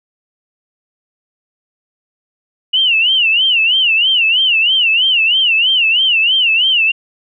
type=tone with vibrato; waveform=sine; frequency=2870 Hz; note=F7; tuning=47 cents sharp; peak=-9 dBFS; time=2.73-6.92 s; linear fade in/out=10 ms; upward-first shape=sine; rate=3.1 Hz; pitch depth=170 cents each way; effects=none